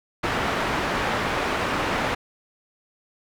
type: low-pass noise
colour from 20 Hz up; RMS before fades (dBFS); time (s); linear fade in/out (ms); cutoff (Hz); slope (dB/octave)
white; -25; 0.23-2.15; 10; 1600; 12
effects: none